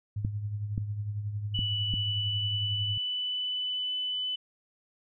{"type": "tone with tremolo", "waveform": "sine", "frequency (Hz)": 103.83, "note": "G#2", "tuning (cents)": 0, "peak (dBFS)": -28, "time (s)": [0.16, 2.98], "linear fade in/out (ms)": 5, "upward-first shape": "triangle", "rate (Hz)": 11, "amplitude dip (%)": 60}
{"type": "clicks", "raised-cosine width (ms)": 5, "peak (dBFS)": -19, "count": 4, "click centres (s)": [0.249, 0.779, 1.591, 1.939]}
{"type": "tone with pitch glide", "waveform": "sine", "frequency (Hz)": [2960, 3001], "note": ["F#7", "F#7"], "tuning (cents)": [0, 24], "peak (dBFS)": -29, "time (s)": [1.54, 4.36], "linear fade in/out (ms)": 10, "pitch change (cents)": 24, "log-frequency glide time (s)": [1.78, 4.01]}
{"effects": []}